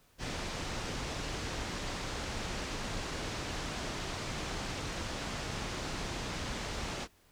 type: low-pass noise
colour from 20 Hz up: pink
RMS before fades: -38 dBFS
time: 0.18-7.08 s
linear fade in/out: 50 ms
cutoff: 7000 Hz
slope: 24 dB/octave
effects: pink hiss -66 dBFS RMS until 7.31 s